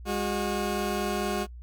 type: tone pair together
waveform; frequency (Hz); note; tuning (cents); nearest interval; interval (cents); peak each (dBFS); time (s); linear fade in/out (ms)
20% pulse; 203.6 / 362.7; G#3 / F#4; -34 / -34; minor seventh; 1000; -25; 0.05-1.47; 50
effects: noise-tail reverb RT60 0.1 s tail -22 dB re dry + added 60 Hz sine -40 dBFS peak until 1.62 s